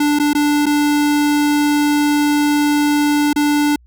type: tone with dropouts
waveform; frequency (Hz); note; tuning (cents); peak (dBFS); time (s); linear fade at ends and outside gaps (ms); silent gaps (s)
square; 293.7; D4; 0; -13; 0-3.76; 5; 0.189-0.197 / 0.333-0.349 / 0.658-0.664 / 3.331-3.36
effects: added 60 Hz sine -45 dBFS peak until 3.86 s